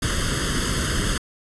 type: noise with comb filter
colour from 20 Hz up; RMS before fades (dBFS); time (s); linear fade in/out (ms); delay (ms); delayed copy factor
pink; -23; 0.02-1.18; 5; 0.62; +0.85
effects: resampled to 24000 Hz